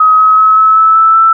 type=tone with pitch steps; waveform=sine; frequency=1268 / 1277.6 / 1287.2 / 1296.9 / 1306.7 / 1316.5 / 1326.4 Hz; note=D#6 / D#6 / E6 / E6 / E6 / E6 / E6; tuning=+32 / +45 / -42 / -29 / -16 / -3 / +10 cents; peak=-3 dBFS; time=0-1.33 s; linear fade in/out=5 ms; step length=190 ms; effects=none